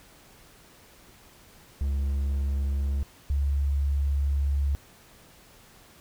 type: tone pair in turn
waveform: triangle / sine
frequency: 69.3 / 70.27 Hz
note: C#2 / C#2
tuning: 0 / +24 cents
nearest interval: unison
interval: 24 cents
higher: second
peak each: -22 / -22 dBFS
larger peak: neither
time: 1.81-3.03 / 3.3-4.75 s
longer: second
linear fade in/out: 0 ms
effects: pink hiss -54 dBFS RMS until 6 s